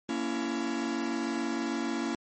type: chord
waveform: 45% pulse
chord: A# diminished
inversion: none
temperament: just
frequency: 233.1 / 279.7 / 335.6 Hz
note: A#3 / C#4 / E4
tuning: 0 / +16 / +31 cents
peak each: -34 dBFS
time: 0.09-2.15 s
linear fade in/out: 2 ms
effects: MP3 32 kbps